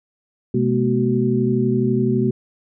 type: tone cluster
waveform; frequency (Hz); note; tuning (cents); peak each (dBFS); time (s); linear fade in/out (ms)
sine; 127.7 / 210.5 / 242.5 / 375.3; C3 / G#3 / B3 / F#4; -42 / +24 / -31 / +25; -21; 0.54-2.31; 5
effects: none